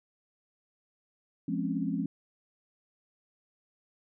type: chord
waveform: sine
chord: Db major seventh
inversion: first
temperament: just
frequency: 173.24 / 207.9 / 259.9 / 277.2 Hz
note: F3 / Ab3 / C4 / Db4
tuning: -14 / +2 / -11 / 0 cents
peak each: -34 dBFS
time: 1.48-2.06 s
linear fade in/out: 5 ms
effects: none